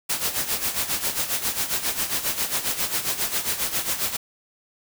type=noise with tremolo; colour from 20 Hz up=white; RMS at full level=-23 dBFS; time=0.09-4.17 s; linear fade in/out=10 ms; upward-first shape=sine; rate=7.4 Hz; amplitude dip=70%; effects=none